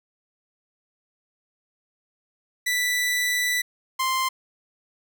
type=tone pair in turn; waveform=sawtooth; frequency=1975.5 / 1046.5 Hz; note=B6 / C6; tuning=0 / 0 cents; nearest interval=major seventh; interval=1100 cents; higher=first; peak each=-18 dBFS; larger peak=neither; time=2.66-3.62 / 3.99-4.29 s; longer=first; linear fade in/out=10 ms; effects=none